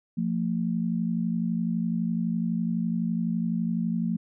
sine tone pair together, 174.37 / 226.3 Hz, F3 / A3, -2 / +49 cents, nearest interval perfect fourth, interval 451 cents, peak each -27 dBFS, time 0.17-4.17 s, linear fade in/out 10 ms, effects none

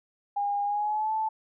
sine tone with pitch glide, 812 to 875.3 Hz, G#5 to A5, -39 to -9 cents, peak -25 dBFS, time 0.36-1.29 s, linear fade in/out 10 ms, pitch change +130 cents, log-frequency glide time 0.64-1.13 s, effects none

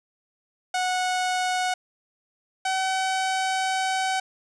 sawtooth tone pair in turn, 735 / 758.7 Hz, F#5 / F#5, -12 / +43 cents, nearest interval minor second, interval 55 cents, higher second, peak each -19 dBFS, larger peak neither, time 0.74-1.74 / 2.65-4.2 s, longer second, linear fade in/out 5 ms, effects resampled to 22050 Hz + 10-bit

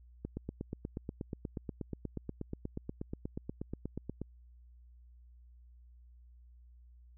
click train, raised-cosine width 3 ms, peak -25 dBFS, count 34, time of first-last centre 0.25-4.216 s, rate 8.32 Hz, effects added 60 Hz sine -55 dBFS peak until 7.17 s

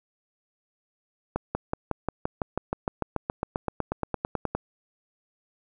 accelerating click train, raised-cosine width 1 ms, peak -12 dBFS, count 24, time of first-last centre 1.36-4.55 s, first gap 190 ms, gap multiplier 0.97, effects none

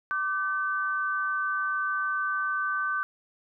sine tone pair together, 1174.7 / 1527.9 Hz, D6 / G6, 0 / -45 cents, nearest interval perfect fourth, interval 455 cents, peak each -29 / -28 dBFS, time 0.11-3.03 s, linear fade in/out 0 ms, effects none

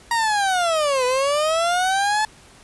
30% pulse linear two-way sweep, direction down then up, 947 to 493.9 to 870 Hz, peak -15 dBFS, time 0.11-2.25 s, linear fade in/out 2 ms, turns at 1.05 s, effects pink hiss -48 dBFS RMS until 2.63 s + resampled to 24000 Hz

